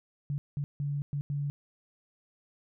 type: tone bursts at uneven times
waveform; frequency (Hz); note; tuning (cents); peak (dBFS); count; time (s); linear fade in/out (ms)
sine; 143.3; D3; -42; -29; 5; 0.3-0.38 / 0.57-0.64 / 0.8-1.02 / 1.13-1.21 / 1.3-1.5; 0
effects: none